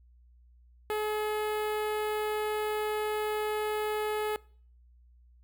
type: tone with notch filter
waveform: sawtooth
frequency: 425.7 Hz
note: G#4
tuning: 43 cents sharp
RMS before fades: -31 dBFS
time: 0.9-4.36 s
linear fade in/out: 0 ms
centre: 5800 Hz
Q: 0.72
effects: noise-tail reverb RT60 0.5 s tail -23 dB re dry + added 60 Hz sine -56 dBFS peak until 5.43 s